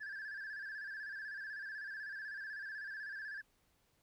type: tone with vibrato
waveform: sine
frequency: 1656 Hz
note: G#6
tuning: 5 cents flat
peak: -40 dBFS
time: 0-3.42 s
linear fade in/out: 20 ms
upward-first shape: square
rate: 16 Hz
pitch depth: 67 cents each way
effects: tanh soft clip ceiling -41 dBFS + pink hiss -75 dBFS RMS until 4.02 s